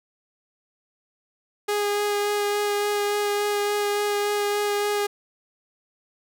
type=tone with vibrato; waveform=sawtooth; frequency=411.8 Hz; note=G#4; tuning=15 cents flat; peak=-18 dBFS; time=1.68-5.07 s; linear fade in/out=10 ms; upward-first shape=sine; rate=3.5 Hz; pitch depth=11 cents each way; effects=none